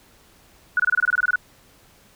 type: tone bursts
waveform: sine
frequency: 1468 Hz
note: F#6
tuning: 14 cents flat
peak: -15 dBFS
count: 12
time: 0.77-1.358 s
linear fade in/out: 2 ms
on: 27 ms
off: 24 ms
effects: pink hiss -54 dBFS RMS until 2.15 s